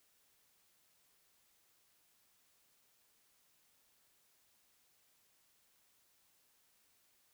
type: silence
effects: white hiss -73 dBFS RMS until 7.33 s